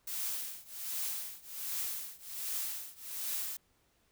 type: noise with tremolo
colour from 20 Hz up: blue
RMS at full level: -35 dBFS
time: 0.07-3.57 s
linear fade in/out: 5 ms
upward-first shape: triangle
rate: 1.3 Hz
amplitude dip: 95%
effects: pink hiss -72 dBFS RMS until 4.11 s